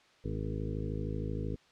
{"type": "harmonic tone with a mistuned harmonic", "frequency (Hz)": 53, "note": "G#1", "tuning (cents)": 36, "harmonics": [1, 2, 3, 4, 5, 6, 7, 8, 9], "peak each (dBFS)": [-38, -38, -40, -45, -44, -45, -48, -44, -46], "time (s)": [0.24, 1.56], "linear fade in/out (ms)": 10, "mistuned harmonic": 5, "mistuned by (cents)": -37, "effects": ["white hiss -63 dBFS RMS until 1.71 s", "low-pass 4000 Hz 12 dB/octave"]}